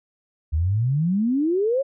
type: exponential sweep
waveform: sine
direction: up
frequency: 73 to 565 Hz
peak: -18 dBFS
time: 0.52-1.83 s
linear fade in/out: 20 ms
effects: none